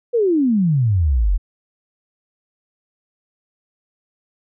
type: exponential sweep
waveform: sine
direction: down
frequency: 497.3 to 41 Hz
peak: -13 dBFS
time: 0.13-1.38 s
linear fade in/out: 20 ms
effects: none